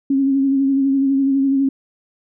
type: tone with vibrato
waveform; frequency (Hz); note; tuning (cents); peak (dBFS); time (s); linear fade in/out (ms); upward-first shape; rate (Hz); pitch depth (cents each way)
sine; 272.4; C#4; -30; -13; 0.1-1.69; 5; sine; 12; 31
effects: none